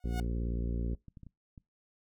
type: tone with exponential growth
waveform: sawtooth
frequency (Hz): 728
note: F#5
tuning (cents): -28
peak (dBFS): -32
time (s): 0-0.2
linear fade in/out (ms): 2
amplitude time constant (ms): 43
type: harmonic tone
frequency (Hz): 58.27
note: A#1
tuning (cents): 0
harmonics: 1 / 2 / 3 / 4 / 5 / 6 / 7 / 8 / 9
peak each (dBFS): -32 / -40 / -41 / -42 / -46 / -48 / -49 / -54 / -55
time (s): 0.04-0.95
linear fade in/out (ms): 5
type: clicks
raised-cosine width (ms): 5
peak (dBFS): -37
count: 5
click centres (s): 1.083 / 1.172 / 1.233 / 1.267 / 1.578
effects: noise-tail reverb RT60 0.2 s tail -23 dB re dry